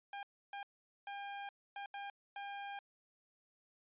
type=tone bursts at uneven times; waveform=sawtooth; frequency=803 Hz; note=G5; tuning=41 cents sharp; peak=-39 dBFS; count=6; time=0.13-0.23 / 0.53-0.63 / 1.07-1.49 / 1.76-1.86 / 1.94-2.1 / 2.36-2.79 s; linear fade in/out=2 ms; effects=resampled to 8000 Hz